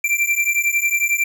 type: beating tone pair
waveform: square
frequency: 2349 / 2360 Hz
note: D7 / D7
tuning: 0 / +8 cents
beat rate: 11 Hz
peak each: -20 dBFS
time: 0.04-1.24 s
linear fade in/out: 5 ms
effects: none